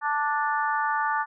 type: harmonic tone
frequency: 293.7 Hz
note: D4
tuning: in tune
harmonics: 3 / 4 / 5 / 6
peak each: -26 / -28 / -30 / -32 dBFS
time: 0.01-1.26 s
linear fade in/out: 50 ms
effects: none